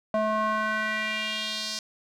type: tone with band-pass filter sweep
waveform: square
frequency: 216 Hz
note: A3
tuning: 32 cents flat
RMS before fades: -28 dBFS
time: 0.14-1.79 s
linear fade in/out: 2 ms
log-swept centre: 750 to 5200 Hz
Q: 2.6
effects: none